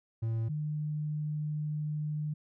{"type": "tone pair in turn", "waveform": ["triangle", "sine"], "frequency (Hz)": [113.2, 151.1], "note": ["A2", "D3"], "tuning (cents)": [50, 50], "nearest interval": "perfect fourth", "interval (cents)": 500, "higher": "second", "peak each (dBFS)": [-27, -31], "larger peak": "first", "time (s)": [[0.22, 0.49], [0.49, 2.34]], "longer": "second", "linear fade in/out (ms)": 10, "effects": []}